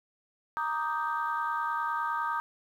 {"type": "chord", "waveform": "sine", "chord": "Eb major seventh", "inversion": "second", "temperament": "equal", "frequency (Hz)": [932.3, 1174.7, 1244.5, 1568], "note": ["Bb5", "D6", "Eb6", "G6"], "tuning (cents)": [0, 0, 0, 0], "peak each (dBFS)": [-32, -37, -32, -35], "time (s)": [0.57, 2.4], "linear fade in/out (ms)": 0, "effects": ["tanh soft clip ceiling -19 dBFS", "10-bit"]}